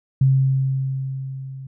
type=tone with level ramp; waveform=sine; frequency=133.7 Hz; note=C3; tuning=38 cents sharp; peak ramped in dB=-11 to -32 dBFS; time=0.21-1.67 s; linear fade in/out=5 ms; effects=none